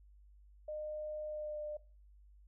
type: tone with pitch glide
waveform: sine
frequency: 609 to 600.6 Hz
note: D#5 to D5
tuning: -37 to +39 cents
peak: -39 dBFS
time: 0.68-1.77 s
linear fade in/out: 5 ms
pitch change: -24 cents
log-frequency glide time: 1.27-1.6 s
effects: noise-tail reverb RT60 0.4 s tail -20 dB re dry + added 50 Hz sine -58 dBFS peak until 2.47 s